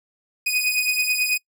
sawtooth beating tone pair, 2489 / 2498.2 Hz, D#7 / D#7, 0 / +6 cents, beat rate 9.2 Hz, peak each -18 / -21 dBFS, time 0.46-1.38 s, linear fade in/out 10 ms, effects noise-tail reverb RT60 0.1 s tail -24 dB re dry

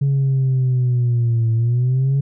sine linear two-way sweep, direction down then up, 140 to 112.8 to 140 Hz, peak -12 dBFS, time 0.01-2.21 s, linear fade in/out 10 ms, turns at 1.53 s, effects tanh soft clip ceiling -12 dBFS

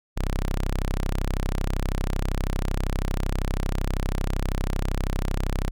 sawtooth tone, 32.7 Hz, C1, in tune, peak -19 dBFS, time 0.16-5.71 s, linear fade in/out 20 ms, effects none

